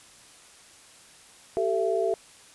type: tone cluster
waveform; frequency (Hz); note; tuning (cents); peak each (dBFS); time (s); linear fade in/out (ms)
sine; 385.7 / 442.8 / 671; G4 / A4 / E5; -28 / +11 / +31; -27; 1.57-2.14; 0
effects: white hiss -52 dBFS RMS until 2.54 s + resampled to 24000 Hz